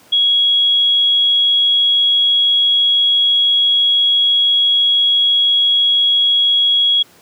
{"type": "tone", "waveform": "sine", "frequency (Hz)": 3322, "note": "G#7", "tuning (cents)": 0, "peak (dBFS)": -10, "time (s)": [0.12, 7.03], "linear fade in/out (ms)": 10, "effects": ["pink hiss -47 dBFS RMS until 7.21 s", "high-pass 150 Hz 12 dB/octave"]}